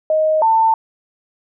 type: tone pair in turn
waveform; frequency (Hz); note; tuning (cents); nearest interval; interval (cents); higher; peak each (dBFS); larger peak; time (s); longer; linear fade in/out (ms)
sine; 625 / 894.1; D#5 / A5; +8 / +28; tritone; 620; second; -12 / -10; second; 0.1-0.42 / 0.42-0.74; neither; 2
effects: none